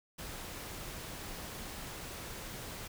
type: noise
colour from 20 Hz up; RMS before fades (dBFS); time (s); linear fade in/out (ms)
pink; -44; 0.18-2.88; 10
effects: none